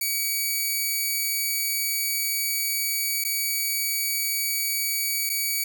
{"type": "tone with dropouts", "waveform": "5% pulse", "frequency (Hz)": 2271, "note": "C#7", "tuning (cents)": 41, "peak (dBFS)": -14, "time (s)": [0.01, 5.64], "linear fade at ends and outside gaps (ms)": 5, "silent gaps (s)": [[3.241, 3.248], [5.294, 5.298]], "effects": []}